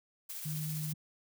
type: noise with tremolo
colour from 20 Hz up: blue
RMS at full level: -41 dBFS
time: 0.29-0.93 s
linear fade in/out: 10 ms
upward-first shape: triangle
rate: 15 Hz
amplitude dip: 35%
type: tone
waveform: sine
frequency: 154.3 Hz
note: D#3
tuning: 14 cents flat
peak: -35 dBFS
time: 0.45-0.94 s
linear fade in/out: 10 ms
effects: none